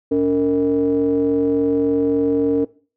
triangle ring-modulated tone, 87.31 Hz, F2, in tune, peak -9 dBFS, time 0.11-2.65 s, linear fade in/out 10 ms, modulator 371 Hz, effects noise-tail reverb RT60 0.4 s tail -20 dB re dry

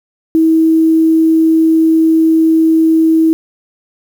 sine tone with quantisation, 322.1 Hz, E4, 40 cents flat, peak -6 dBFS, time 0.35-3.33 s, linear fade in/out 0 ms, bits 6, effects none

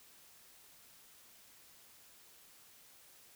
silence, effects white hiss -61 dBFS RMS until 3.35 s

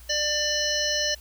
harmonic tone, 595 Hz, D5, 22 cents sharp, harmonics 1 / 3 / 5 / 7 / 9 / 10, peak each -30 / -30 / -30 / -30 / -30 / -30 dBFS, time 0.09-1.15 s, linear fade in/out 10 ms, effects added 60 Hz sine -45 dBFS peak until 1.2 s + white hiss -52 dBFS RMS until 1.2 s

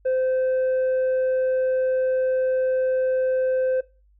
sine tone with tanh clipping, 517 Hz, C5, 21 cents flat, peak -20 dBFS, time 0.05-3.81 s, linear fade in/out 10 ms, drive 3 dB, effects noise-tail reverb RT60 0.3 s tail -20 dB re dry + added 50 Hz sine -55 dBFS peak until 4.19 s

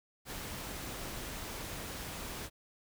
pink noise, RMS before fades -42 dBFS, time 0.25-2.5 s, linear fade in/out 50 ms, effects none

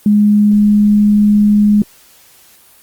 sine tone, 208 Hz, G#3, 3 cents sharp, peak -6 dBFS, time 0.06-1.82 s, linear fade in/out 2 ms, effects white hiss -45 dBFS RMS until 2.82 s + Opus 24 kbps

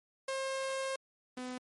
sawtooth tone pair in turn, 534 / 252 Hz, C5 / B3, +35 / +35 cents, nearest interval octave + minor second, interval 1300 cents, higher first, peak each -30 / -35 dBFS, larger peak first, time 0.28-0.96 / 1.37-1.58 s, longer first, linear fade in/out 5 ms, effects MP3 48 kbps

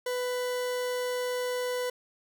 40% pulse tone, 496.9 Hz, B4, 11 cents sharp, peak -28 dBFS, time 0.06-1.9 s, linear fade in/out 5 ms, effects none

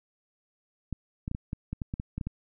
clicks, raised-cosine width 5 ms, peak -20 dBFS, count 12, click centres 0.927 / 1.279 / 1.314 / 1.349 / 1.531 / 1.73 / 1.818 / 1.939 / 1.999 / 2.18 / 2.212 / 2.27 s, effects none

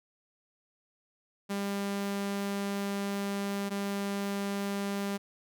sawtooth tone pair in turn, 199.7 / 199.7 Hz, G3 / G3, +32 / +32 cents, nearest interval unison, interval 0 cents, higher neither, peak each -27 / -27 dBFS, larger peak neither, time 1.49-3.7 / 3.7-5.18 s, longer first, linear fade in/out 20 ms, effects none

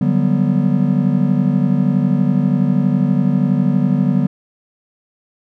triangle chord, G major seventh, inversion second, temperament just, 147 / 183.75 / 196 / 245 Hz, D3 / F#3 / G3 / B3, +2 / -12 / 0 / -14 cents, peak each -16 dBFS, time 0.01-4.27 s, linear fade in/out 5 ms, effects none

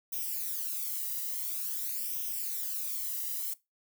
violet noise with flanger, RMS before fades -35 dBFS, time 0.12-3.54 s, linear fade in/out 10 ms, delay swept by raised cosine 0.34 to 1.03 ms, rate 0.48 Hz, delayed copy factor +0.75, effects noise-tail reverb RT60 0.2 s tail -19 dB re dry

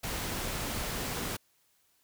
pink noise, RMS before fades -35 dBFS, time 0.03-1.37 s, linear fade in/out 10 ms, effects white hiss -70 dBFS RMS until 2.03 s

